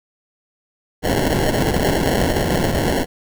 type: noise with sample-and-hold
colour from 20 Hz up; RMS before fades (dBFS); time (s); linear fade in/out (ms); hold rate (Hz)
white; -18; 1.02-3.06; 50; 1225
effects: none